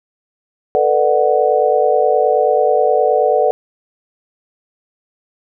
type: chord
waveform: sine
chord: B minor seventh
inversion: third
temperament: just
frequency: 444.5 / 493.9 / 592.7 / 740.8 Hz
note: A4 / B4 / D5 / F#5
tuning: +18 / 0 / +16 / +2 cents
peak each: -16 dBFS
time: 0.75-3.51 s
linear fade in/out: 0 ms
effects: none